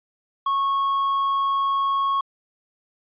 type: tone with tanh clipping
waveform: sine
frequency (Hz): 1100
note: C#6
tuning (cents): -14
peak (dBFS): -20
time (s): 0.46-2.21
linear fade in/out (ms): 5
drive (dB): 4
effects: resampled to 8000 Hz